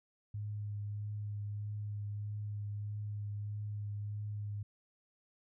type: tone with vibrato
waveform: sine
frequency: 103.83 Hz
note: G#2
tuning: in tune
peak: -37 dBFS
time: 0.34-4.63 s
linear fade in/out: 5 ms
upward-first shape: triangle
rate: 1.6 Hz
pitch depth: 17 cents each way
effects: none

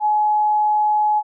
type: tone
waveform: sine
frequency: 846 Hz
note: G#5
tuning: 32 cents sharp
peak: -14 dBFS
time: 0-1.23 s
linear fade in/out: 50 ms
effects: none

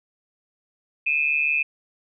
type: tone pair together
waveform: sine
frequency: 2454 / 2600 Hz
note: D#7 / E7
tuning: -25 / -24 cents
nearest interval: minor second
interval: 101 cents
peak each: -22 dBFS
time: 1.06-1.63 s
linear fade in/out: 10 ms
effects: none

